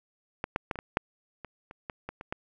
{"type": "clicks", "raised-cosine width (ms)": 0.5, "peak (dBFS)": [-15, -12, -15, -23, -20, -8, -25, -29, -20, -21, -25, -17], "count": 12, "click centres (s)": [0.441, 0.561, 0.712, 0.757, 0.789, 0.971, 1.447, 1.711, 1.898, 2.09, 2.211, 2.325], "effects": []}